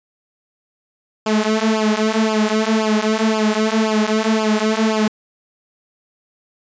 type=tone with flanger; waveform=sawtooth; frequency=217.5 Hz; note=A3; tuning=20 cents flat; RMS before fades=-17 dBFS; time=1.26-5.08 s; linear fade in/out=5 ms; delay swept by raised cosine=0.5 to 5.8 ms; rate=1.9 Hz; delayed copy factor=-0.9; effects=resampled to 16000 Hz